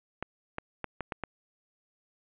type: clicks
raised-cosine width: 0.5 ms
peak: -18 dBFS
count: 6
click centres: 0.226 / 0.584 / 0.843 / 1.007 / 1.122 / 1.237 s
effects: resampled to 8000 Hz + 9-bit